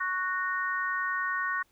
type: harmonic tone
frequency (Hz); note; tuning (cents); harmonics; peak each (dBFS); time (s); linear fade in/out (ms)
370; F#4; 0; 3 / 4 / 5; -32 / -32 / -32; 0-1.63; 10
effects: pink hiss -68 dBFS RMS until 1.71 s